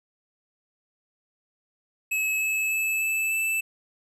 square tone with pitch steps, 2581 / 2596 / 2611 / 2626 / 2641 Hz, E7 / E7 / E7 / E7 / E7, -37 / -27 / -17 / -7 / +3 cents, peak -24 dBFS, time 2.11-3.61 s, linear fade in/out 10 ms, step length 300 ms, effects none

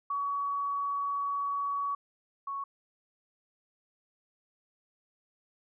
sine tone pair in turn, 1129 / 1109.6 Hz, C#6 / C#6, +31 / +1 cents, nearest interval unison, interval 30 cents, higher first, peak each -29 / -33 dBFS, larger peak first, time 0.1-1.95 / 2.47-2.64 s, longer first, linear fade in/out 5 ms, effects none

